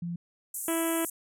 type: tone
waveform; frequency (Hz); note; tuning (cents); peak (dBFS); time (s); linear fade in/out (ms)
sine; 171.9; F3; -27; -31; 0.02-0.16; 5
type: band-pass noise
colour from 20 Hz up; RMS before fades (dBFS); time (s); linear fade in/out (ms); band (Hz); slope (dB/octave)
white; -36; 0.54-1.1; 5; 7300 to 13000; 48
type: harmonic tone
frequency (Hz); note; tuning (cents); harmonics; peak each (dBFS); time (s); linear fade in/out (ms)
329.6; E4; 0; 1 / 2 / 3 / 4 / 5 / 6 / 7 / 8 / 9 / 10; -28 / -34 / -38 / -40 / -42 / -44 / -45 / -46 / -47 / -48; 0.68-1.05; 2
effects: none